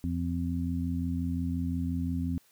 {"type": "harmonic tone", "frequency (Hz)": 85.7, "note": "F2", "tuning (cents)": -32, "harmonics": [1, 2, 3], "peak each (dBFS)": [-32, -34, -32], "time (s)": [0.04, 2.38], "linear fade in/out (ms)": 0, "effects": ["white hiss -64 dBFS RMS until 2.51 s"]}